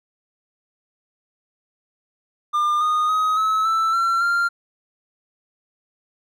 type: tone with pitch steps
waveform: triangle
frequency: 1202 / 1231.5 / 1261.8 / 1292.7 / 1324.5 / 1357 / 1390.3 Hz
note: D6 / D#6 / D#6 / E6 / E6 / E6 / F6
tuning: +40 / -18 / +24 / -34 / +8 / +50 / -8 cents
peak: -15 dBFS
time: 2.53-4.49 s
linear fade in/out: 20 ms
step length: 280 ms
effects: none